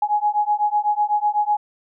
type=beating tone pair; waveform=sine; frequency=832 / 840 Hz; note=G#5 / G#5; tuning=+3 / +19 cents; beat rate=8 Hz; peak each=-20 dBFS; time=0.02-1.57 s; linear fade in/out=5 ms; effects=none